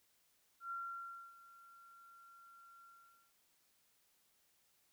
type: tone with ADSR envelope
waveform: sine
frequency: 1373 Hz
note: F6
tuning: 30 cents flat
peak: -40 dBFS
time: 0.6-3.33 s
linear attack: 110 ms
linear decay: 620 ms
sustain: -18 dB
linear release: 480 ms
effects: white hiss -75 dBFS RMS until 4.92 s